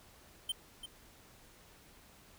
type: tone with echo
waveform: square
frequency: 3111 Hz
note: G7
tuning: 14 cents flat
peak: -33 dBFS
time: 0.49-0.52 s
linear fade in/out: 5 ms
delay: 340 ms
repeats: 1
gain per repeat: -10 dB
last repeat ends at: 0.86 s
effects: pink hiss -60 dBFS RMS until 2.38 s